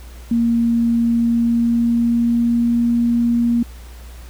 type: tone with pitch glide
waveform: sine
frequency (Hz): 233.1 to 236.1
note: A#3 to A#3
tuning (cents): 0 to +22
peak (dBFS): -13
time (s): 0.31-3.63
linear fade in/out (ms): 5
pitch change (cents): +22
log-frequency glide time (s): 1.01-2.84
effects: added 60 Hz sine -34 dBFS peak until 4.29 s + pink hiss -45 dBFS RMS until 4.29 s